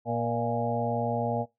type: harmonic tone with a mistuned harmonic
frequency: 118.2 Hz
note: A#2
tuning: 24 cents sharp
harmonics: 1 / 2 / 4 / 5 / 6 / 7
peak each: -33 / -33 / -33 / -33 / -33 / -33 dBFS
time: 0.05-1.46 s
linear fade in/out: 50 ms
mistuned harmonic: 6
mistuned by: -47 cents
effects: noise-tail reverb RT60 0.2 s tail -21 dB re dry